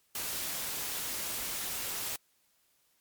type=noise; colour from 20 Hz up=white; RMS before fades=-36 dBFS; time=0.15-2.16 s; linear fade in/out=2 ms; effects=white hiss -71 dBFS RMS until 3 s + MP3 96 kbps